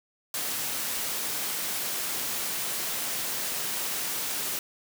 white high-pass noise, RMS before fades -31 dBFS, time 0.34-4.59 s, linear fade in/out 2 ms, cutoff 130 Hz, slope 12 dB/octave, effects none

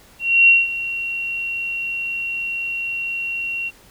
sine tone with ADSR envelope, 2742 Hz, F7, 32 cents flat, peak -7 dBFS, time 0.19-3.71 s, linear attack 290 ms, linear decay 190 ms, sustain -15 dB, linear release 35 ms, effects pink hiss -49 dBFS RMS until 3.9 s

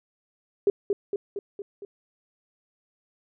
sine tone with echo, 402 Hz, G4, 44 cents sharp, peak -16 dBFS, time 0.67-0.7 s, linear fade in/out 2 ms, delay 230 ms, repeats 5, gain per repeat -4 dB, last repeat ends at 1.85 s, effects none

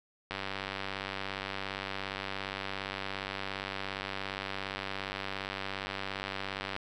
click train, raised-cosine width 0.3 ms, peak -19 dBFS, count 629, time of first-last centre 0.31-6.764 s, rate 97.3 Hz, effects none

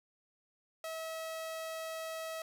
sawtooth tone, 645 Hz, E5, 38 cents flat, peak -35 dBFS, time 0.84-2.42 s, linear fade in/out 2 ms, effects none

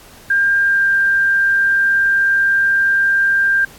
sine tone with pitch glide, 1600 to 1589.9 Hz, G6 to G6, +35 to +24 cents, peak -11 dBFS, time 0.3-3.65 s, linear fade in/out 5 ms, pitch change -11 cents, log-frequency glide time 0.62-0.89 s, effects pink hiss -42 dBFS RMS until 3.78 s + AAC 64 kbps

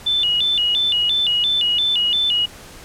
sine tone with vibrato, 3198 Hz, G7, 34 cents sharp, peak -15 dBFS, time 0.06-2.46 s, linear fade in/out 10 ms, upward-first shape square, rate 2.9 Hz, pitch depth 170 cents each way, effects pink hiss -40 dBFS RMS until 2.84 s + low-pass 12000 Hz 12 dB/octave

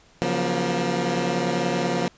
15% pulse chord, Gb major seventh, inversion second, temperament equal with one note detuned, 138.59 / 174.61 / 185 / 238.3 Hz, Db3 / F3 / Gb3 / Bb3, 0 / 0 / 0 / +38 cents, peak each -24 / -19 / -25 / -20 dBFS, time 0.22-2.08 s, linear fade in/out 0 ms, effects pink hiss -55 dBFS RMS until 2.17 s + resampled to 16000 Hz

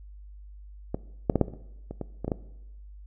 clicks, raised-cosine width 2 ms, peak -15 / -7 / -8 / -6 / -27 / -28 / -22 / -18 / -18 / -15 / -12 dBFS, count 11, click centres 0.945 / 1.298 / 1.357 / 1.413 / 1.482 / 1.537 / 1.91 / 2.013 / 2.246 / 2.28 / 2.318 s, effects noise-tail reverb RT60 0.9 s tail -18 dB re dry + added 50 Hz sine -43 dBFS peak until 3.06 s

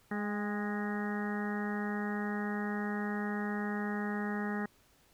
harmonic tone with a mistuned harmonic, 207.7 Hz, G#3, in tune, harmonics 1 / 2 / 3 / 4 / 5 / 6 / 7 / 8 / 9, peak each -34 / -41 / -50 / -43 / -51 / -46 / -48 / -46 / -43 dBFS, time 0.11-4.66 s, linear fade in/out 5 ms, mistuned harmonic 4, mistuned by -30 cents, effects pink hiss -66 dBFS RMS until 5.13 s

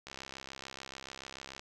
click train, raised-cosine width 0.2 ms, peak -26 dBFS, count 103, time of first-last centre 0.07-1.595 s, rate 66.9 Hz, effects none

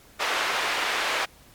white band-pass noise, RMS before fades -26 dBFS, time 0.19-1.26 s, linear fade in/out 20 ms, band 550 to 2400 Hz, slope 12 dB/octave, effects pink hiss -53 dBFS RMS until 1.54 s + MP3 96 kbps

